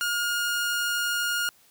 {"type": "tone", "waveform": "sawtooth", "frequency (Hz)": 1424, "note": "F6", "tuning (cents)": 33, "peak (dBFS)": -21, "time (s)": [0.01, 1.49], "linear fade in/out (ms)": 0, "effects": ["white hiss -59 dBFS RMS until 1.7 s"]}